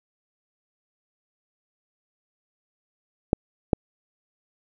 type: clicks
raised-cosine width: 2 ms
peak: -4 dBFS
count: 2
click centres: 3.331 / 3.732 s
effects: none